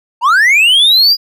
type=linear sweep; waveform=triangle; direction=up; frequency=883 to 4923 Hz; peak=-4 dBFS; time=0.21-1.17 s; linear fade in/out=50 ms; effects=none